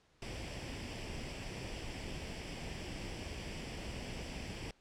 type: noise with comb filter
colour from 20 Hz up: pink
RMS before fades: -43 dBFS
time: 0.22-4.71 s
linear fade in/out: 2 ms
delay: 0.38 ms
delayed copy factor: +0.6
effects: pink hiss -70 dBFS RMS until 4.8 s + low-pass 6000 Hz 12 dB/octave